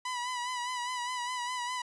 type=tone with vibrato; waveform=sawtooth; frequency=987.8 Hz; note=B5; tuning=in tune; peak=-29 dBFS; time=0.05-1.82 s; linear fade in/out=5 ms; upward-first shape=sine; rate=4.9 Hz; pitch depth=45 cents each way; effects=resampled to 22050 Hz

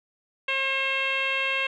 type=tone with low-pass filter; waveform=10% pulse; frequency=537 Hz; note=C5; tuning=45 cents sharp; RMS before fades=-26 dBFS; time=0.48-1.67 s; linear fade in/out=5 ms; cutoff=2800 Hz; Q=3.8; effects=none

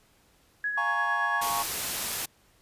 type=tone with tremolo; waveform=sine; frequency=1675 Hz; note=G#6; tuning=14 cents sharp; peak=-25 dBFS; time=0.64-1.41 s; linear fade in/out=2 ms; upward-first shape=triangle; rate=8.8 Hz; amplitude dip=50%
type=chord; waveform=triangle; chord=Bb minor seventh; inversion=second; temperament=equal; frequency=698.5 / 830.6 / 932.3 / 1108.7 Hz; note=F5 / Ab5 / Bb5 / Db6; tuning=0 / 0 / 0 / 0 cents; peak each=-34 / -32 / -32 / -28 dBFS; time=0.77-1.63 s; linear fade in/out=10 ms
type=noise; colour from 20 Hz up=white; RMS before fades=-31 dBFS; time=1.41-2.26 s; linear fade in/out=10 ms
effects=pink hiss -63 dBFS RMS until 2.61 s + resampled to 32000 Hz

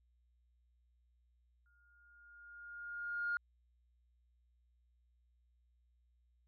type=tone with exponential growth; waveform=sine; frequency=1419 Hz; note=F6; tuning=27 cents sharp; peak=-32 dBFS; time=1.66-3.37 s; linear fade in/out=1 ms; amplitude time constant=370 ms; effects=tanh soft clip ceiling -28 dBFS + added 60 Hz sine -70 dBFS peak until 6.47 s

